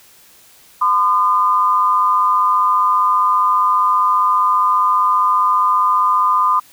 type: tone pair together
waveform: sine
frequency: 1020 / 1215 Hz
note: C6 / D#6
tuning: -44 / -42 cents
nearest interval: minor third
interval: 302 cents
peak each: -14 dBFS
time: 0.81-6.6 s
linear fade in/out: 10 ms
effects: white hiss -47 dBFS RMS until 6.72 s